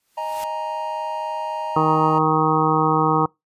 white noise with exponential growth, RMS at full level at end -34 dBFS, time 0-0.44 s, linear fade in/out 1 ms, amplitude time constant 95 ms
triangle chord, D# suspended fourth, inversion none, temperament just, 622.3 / 829.7 / 933.4 Hz, D#5 / G#5 / A#5, 0 / -2 / +2 cents, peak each -28 / -30 / -24 dBFS, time 0.17-2.19 s, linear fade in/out 10 ms
harmonic tone, 156.8 Hz, D#3, 14 cents sharp, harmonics 1 / 2 / 3 / 5 / 6 / 7 / 8, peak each -23 / -23 / -23 / -23 / -23 / -23 / -23 dBFS, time 1.76-3.26 s, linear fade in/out 5 ms
effects noise-tail reverb RT60 0.2 s tail -26 dB re dry + resampled to 32000 Hz

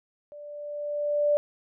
sine tone with level ramp, 587.3 Hz, D5, in tune, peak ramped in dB -41 to -18 dBFS, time 0.32-1.37 s, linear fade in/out 0 ms, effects none

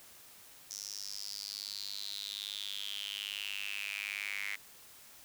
square tone with high-pass filter sweep, 50.6 Hz, G#1, 44 cents flat, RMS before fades -41 dBFS, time 0.7-4.56 s, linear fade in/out 10 ms, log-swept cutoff 5800 to 2100 Hz, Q 7.6, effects white hiss -56 dBFS RMS until 5.24 s

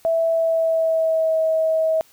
sine tone with pitch glide, 658 to 640.4 Hz, E5 to D#5, -3 to +50 cents, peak -16 dBFS, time 0.05-2.01 s, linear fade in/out 0 ms, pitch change -47 cents, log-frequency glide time 0.3-1.39 s, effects white hiss -54 dBFS RMS until 2.12 s

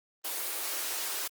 white high-pass noise, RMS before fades -34 dBFS, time 0.24-1.28 s, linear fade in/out 10 ms, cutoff 310 Hz, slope 48 dB/octave, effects Opus 24 kbps

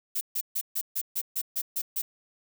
violet noise bursts, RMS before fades -29 dBFS, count 10, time 0.15-2.02 s, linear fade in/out 10 ms, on 61 ms, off 140 ms, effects none

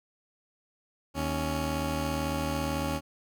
15% pulse tone pair together, 78 / 278 Hz, D#2 / C#4, +5 / +5 cents, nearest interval octave + minor seventh, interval 2200 cents, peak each -25 / -25 dBFS, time 1.14-3.01 s, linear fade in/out 50 ms, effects none

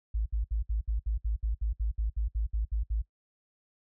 sine tone bursts, 53.9 Hz, A1, 35 cents flat, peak -26 dBFS, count 16, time 0.14-3.02 s, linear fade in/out 10 ms, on 120 ms, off 64 ms, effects noise-tail reverb RT60 0.1 s tail -20 dB re dry

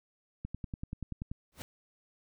click train, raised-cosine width 5 ms, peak -25 dBFS, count 10, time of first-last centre 0.45-1.315 s, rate 10.4 Hz
pink noise with exponential growth, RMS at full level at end -39 dBFS, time 1.52-1.62 s, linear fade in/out 0 ms, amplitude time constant 21 ms
effects none

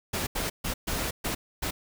pink noise bursts at uneven times, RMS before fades -30 dBFS, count 6, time 0.13-0.27 / 0.35-0.5 / 0.64-0.74 / 0.87-1.11 / 1.24-1.35 / 1.62-1.71 s, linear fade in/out 10 ms, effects none

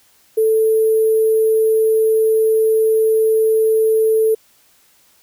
sine tone with sample-and-hold, 440 Hz, A4, in tune, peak -11 dBFS, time 0.37-4.35 s, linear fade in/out 10 ms, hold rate 11025 Hz, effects white hiss -54 dBFS RMS until 5.22 s

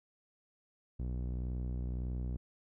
sawtooth tone with low-pass filter, 61.74 Hz, B1, in tune, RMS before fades -37 dBFS, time 0.99-2.37 s, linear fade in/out 10 ms, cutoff 290 Hz, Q 0.58, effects none

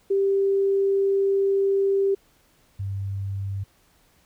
sine tone pair in turn, 392.9 / 98.22 Hz, G4 / G2, +4 / +4 cents, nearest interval 2 octaves, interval 2400 cents, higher first, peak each -18 / -26 dBFS, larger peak first, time 0.1-2.15 / 2.79-3.64 s, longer first, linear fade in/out 10 ms, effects pink hiss -61 dBFS RMS until 4.25 s

